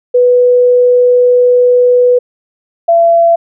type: tone pair in turn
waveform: sine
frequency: 493.4 / 675.5 Hz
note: B4 / E5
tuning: -2 / +42 cents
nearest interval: perfect fourth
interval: 544 cents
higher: second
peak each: -4 dBFS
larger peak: neither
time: 0.14-2.19 / 2.88-3.36 s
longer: first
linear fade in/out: 10 ms
effects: none